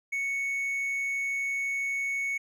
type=tone; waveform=triangle; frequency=2217 Hz; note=C#7; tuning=in tune; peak=-26 dBFS; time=0.12-2.38 s; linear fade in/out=10 ms; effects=none